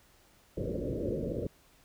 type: low-pass noise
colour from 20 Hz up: white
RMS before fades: -34 dBFS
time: 0.57-1.47 s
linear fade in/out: 5 ms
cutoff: 580 Hz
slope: 96 dB/octave
effects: pink hiss -63 dBFS RMS until 1.84 s